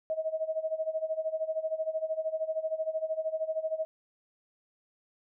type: tone with tremolo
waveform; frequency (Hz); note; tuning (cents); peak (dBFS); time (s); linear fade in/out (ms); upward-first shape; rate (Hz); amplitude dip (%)
sine; 635; D#5; +35; -26; 0.1-3.85; 0; sine; 13; 85
effects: none